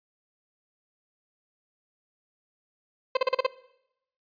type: tone bursts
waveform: 30% pulse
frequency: 519 Hz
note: C5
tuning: 14 cents flat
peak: -17 dBFS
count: 6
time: 3.15-3.466 s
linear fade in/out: 5 ms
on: 21 ms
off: 38 ms
effects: noise-tail reverb RT60 0.8 s tail -20 dB re dry + resampled to 11025 Hz